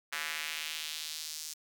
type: tone with high-pass filter sweep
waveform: square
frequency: 77.78 Hz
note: D#2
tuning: in tune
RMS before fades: -39 dBFS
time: 0.12-1.54 s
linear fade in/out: 10 ms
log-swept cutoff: 1700 to 5900 Hz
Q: 1.6
effects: none